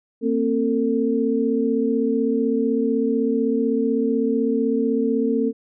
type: tone cluster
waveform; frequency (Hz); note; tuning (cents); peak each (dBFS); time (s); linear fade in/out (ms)
sine; 230.4 / 266.3 / 449.4; A#3 / C4 / A4; -20 / +31 / +37; -22; 0.21-5.53; 50
effects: none